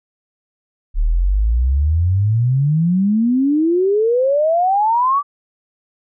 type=exponential sweep; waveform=sine; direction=up; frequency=35.58 to 1174.7 Hz; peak=-12 dBFS; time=0.94-5.23 s; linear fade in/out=50 ms; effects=none